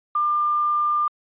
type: tone with quantisation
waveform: sine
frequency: 1197 Hz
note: D6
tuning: 33 cents sharp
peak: -18 dBFS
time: 0.15-1.08 s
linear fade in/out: 5 ms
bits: 7
effects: resampled to 8000 Hz